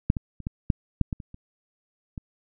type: clicks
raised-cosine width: 5 ms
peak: -6 / -16 / -27 / -16 / -7 / -7 / -16 / -26 / -29 / -22 dBFS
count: 10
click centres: 0.101 / 0.168 / 0.403 / 0.469 / 0.702 / 1.013 / 1.128 / 1.202 / 1.344 / 2.178 s
effects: none